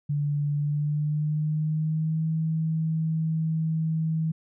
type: tone with pitch glide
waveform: sine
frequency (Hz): 145.8 to 159.92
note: D3 to D#3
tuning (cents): -12 to +48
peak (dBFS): -23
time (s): 0.09-4.32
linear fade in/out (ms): 10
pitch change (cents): +160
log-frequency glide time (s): 0.54-2.26
effects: none